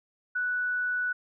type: tone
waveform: sine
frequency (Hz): 1480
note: F#6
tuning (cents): 0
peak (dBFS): -26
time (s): 0.35-1.13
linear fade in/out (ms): 10
effects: none